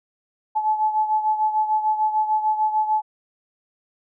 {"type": "beating tone pair", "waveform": "sine", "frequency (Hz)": [860, 866.7], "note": ["A5", "A5"], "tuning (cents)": [-40, -26], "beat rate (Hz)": 6.7, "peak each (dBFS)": [-19, -25], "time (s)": [0.55, 3.02], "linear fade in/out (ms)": 20, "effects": []}